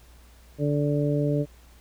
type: harmonic tone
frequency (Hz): 145.8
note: D3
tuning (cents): -12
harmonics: 1 / 2 / 3 / 4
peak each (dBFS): -24 / -27 / -29 / -30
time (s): 0.58-1.46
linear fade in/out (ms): 50
effects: added 60 Hz sine -50 dBFS peak until 1.8 s + pink hiss -57 dBFS RMS until 1.8 s